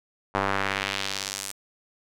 square tone with band-pass filter sweep, 49 Hz, G1, in tune, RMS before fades -29 dBFS, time 0.34-1.52 s, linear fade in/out 10 ms, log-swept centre 980 to 9200 Hz, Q 1.2, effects none

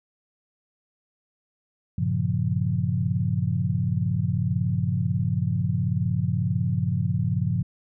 sine chord, G half-diminished seventh, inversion none, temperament equal, 98 / 116.54 / 138.59 / 174.61 Hz, G2 / Bb2 / Db3 / F3, 0 / 0 / 0 / 0 cents, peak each -27 dBFS, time 1.98-7.63 s, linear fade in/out 5 ms, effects none

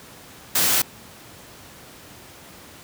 white noise, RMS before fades -19 dBFS, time 0.55-0.82 s, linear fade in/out 5 ms, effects pink hiss -44 dBFS RMS until 2.83 s + high-pass 80 Hz 12 dB/octave

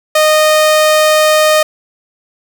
sawtooth tone, 617 Hz, D#5, 15 cents flat, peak -3 dBFS, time 0.15-1.63 s, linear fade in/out 5 ms, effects none

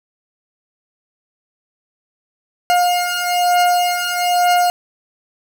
40% pulse beating tone pair, 710 / 711.1 Hz, F5 / F5, +28 / +31 cents, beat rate 1.1 Hz, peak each -17 / -15 dBFS, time 2.7-4.7 s, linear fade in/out 0 ms, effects 7-bit

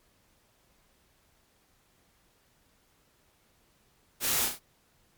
white noise with echo, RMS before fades -29 dBFS, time 4.2-4.5 s, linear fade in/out 50 ms, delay 32 ms, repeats 3, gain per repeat -5 dB, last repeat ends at 4.596 s, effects pink hiss -67 dBFS RMS until 5.17 s + MP3 96 kbps

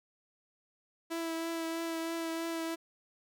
sawtooth tone with vibrato, 329.6 Hz, E4, in tune, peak -30 dBFS, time 1.1-2.76 s, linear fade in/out 20 ms, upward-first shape triangle, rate 3.1 Hz, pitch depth 19 cents each way, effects none

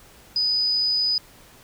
sine tone, 4978 Hz, D#8, in tune, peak -19 dBFS, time 0.36-1.18 s, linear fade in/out 2 ms, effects pink hiss -50 dBFS RMS until 1.63 s

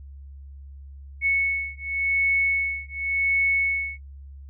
sine beating tone pair, 2208 / 2208.9 Hz, C#7 / C#7, -7 / -7 cents, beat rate 0.9 Hz, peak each -24 dBFS, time 1.21-4 s, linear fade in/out 50 ms, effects added 69 Hz sine -39 dBFS peak until 4.49 s

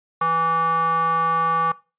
square tone with band-pass filter, 164.81 Hz, E3, in tune, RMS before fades -20 dBFS, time 0.21-1.72 s, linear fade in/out 5 ms, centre 1100 Hz, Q 8.6, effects noise-tail reverb RT60 0.3 s tail -21 dB re dry + resampled to 8000 Hz

